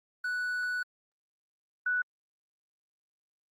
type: tone pair in turn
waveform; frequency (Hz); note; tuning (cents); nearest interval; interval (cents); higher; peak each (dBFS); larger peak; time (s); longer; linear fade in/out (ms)
triangle / sine; 1480 / 1480; F#6 / F#6; 0 / 0; unison; 0; neither; -28 / -26; second; 0.24-0.83 / 1.86-2.02; first; 5
effects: Opus 24 kbps